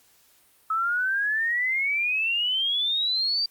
sine exponential sweep, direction up, 1287 to 4704 Hz, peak -22 dBFS, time 0.7-3.46 s, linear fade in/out 5 ms, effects white hiss -60 dBFS RMS until 3.5 s + Opus 48 kbps

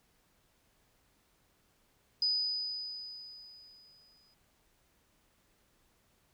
sine tone with exponential decay, 4978 Hz, D#8, in tune, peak -26 dBFS, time 2.22-4.34 s, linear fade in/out 2 ms, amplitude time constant 460 ms, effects pink hiss -71 dBFS RMS until 6.33 s

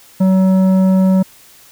triangle tone with tanh clipping, 188.6 Hz, F#3, 33 cents sharp, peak -10 dBFS, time 0.2-1.23 s, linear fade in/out 10 ms, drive 14 dB, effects white hiss -44 dBFS RMS until 1.71 s

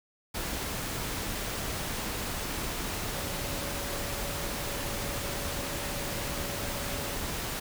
sine tone in noise, 567 Hz, C#5, 39 cents sharp, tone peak -43 dBFS, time 3.16-7.16 s, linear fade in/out 10 ms, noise pink, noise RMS -34 dBFS, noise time 0.34-7.6 s, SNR -12 dB, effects none

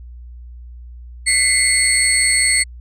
sine tone cluster, 2017 / 2142 / 4379 / 8210 / 8730 Hz, B6 / C7 / C#8 / C9 / C#9, +36 / +40 / -22 / -34 / -28 cents, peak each -18 dBFS, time 1.26-2.64 s, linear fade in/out 20 ms, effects tanh soft clip ceiling -6 dBFS + added 60 Hz sine -33 dBFS peak until 2.8 s

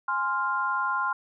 sine chord, F minor, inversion first, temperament equal, 830.6 / 1046.5 / 1396.9 Hz, Ab5 / C6 / F6, 0 / 0 / 0 cents, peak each -33 / -27 / -28 dBFS, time 0.08-1.13 s, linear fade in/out 5 ms, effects none

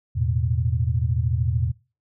sine chord, E suspended fourth, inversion none, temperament equal, 82.41 / 110 / 123.47 Hz, E2 / A2 / B2, 0 / 0 / 0 cents, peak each -24 dBFS, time 0.15-1.72 s, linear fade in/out 20 ms, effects noise-tail reverb RT60 0.3 s tail -21 dB re dry

